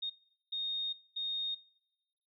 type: tone bursts at uneven times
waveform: sine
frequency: 3700 Hz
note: A#7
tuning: 14 cents flat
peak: -34 dBFS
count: 3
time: 0.02-0.1 / 0.52-0.93 / 1.16-1.55 s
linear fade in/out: 10 ms
effects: noise-tail reverb RT60 1.0 s tail -24 dB re dry